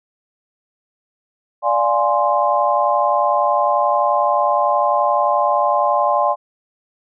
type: chord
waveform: sine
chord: D half-diminished seventh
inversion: none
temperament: equal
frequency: 587.3 / 698.5 / 830.6 / 1046.5 Hz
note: D5 / F5 / Ab5 / C6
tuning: 0 / 0 / 0 / 0 cents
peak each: -19 / -20 / -19 / -18 dBFS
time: 1.62-6.36 s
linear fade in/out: 50 ms
effects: none